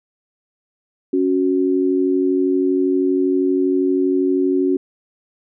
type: tone pair together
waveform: sine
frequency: 277.4 / 370 Hz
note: C#4 / F#4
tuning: +1 / 0 cents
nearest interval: perfect fourth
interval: 499 cents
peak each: -17 dBFS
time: 1.13-4.77 s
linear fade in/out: 5 ms
effects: none